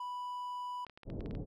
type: tone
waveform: triangle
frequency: 987.8 Hz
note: B5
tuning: in tune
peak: -36 dBFS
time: 0-0.85 s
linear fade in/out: 5 ms
type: clicks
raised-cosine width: 0.3 ms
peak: -36 dBFS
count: 9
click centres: 0.867 / 0.897 / 0.975 / 1.033 / 1.101 / 1.207 / 1.26 / 1.31 / 1.351 s
type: low-pass noise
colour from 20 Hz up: pink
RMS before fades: -40 dBFS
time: 1.05-1.46 s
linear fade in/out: 50 ms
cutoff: 500 Hz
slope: 24 dB/octave
effects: none